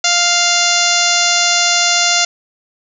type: harmonic tone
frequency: 698.5 Hz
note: F5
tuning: in tune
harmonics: 1 / 2 / 3 / 4 / 5 / 6 / 7 / 8 / 9 / 10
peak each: -20 / -20 / -20 / -20 / -20 / -20 / -20 / -20 / -20 / -20 dBFS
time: 0.04-2.25 s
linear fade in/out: 5 ms
effects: none